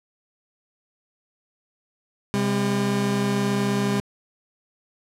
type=tone pair together; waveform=30% pulse; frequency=130 / 201.2 Hz; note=C3 / G3; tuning=-11 / +45 cents; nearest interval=minor sixth; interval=756 cents; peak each=-24 / -19 dBFS; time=2.34-4 s; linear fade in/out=0 ms; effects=low-pass 11000 Hz 12 dB/octave